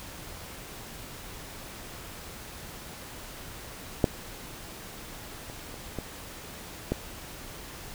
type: clicks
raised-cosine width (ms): 2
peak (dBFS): -6 / -27 / -28 / -19 / -12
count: 5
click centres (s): 4.042 / 5.499 / 5.742 / 5.987 / 6.92
effects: pink hiss -43 dBFS RMS until 7.94 s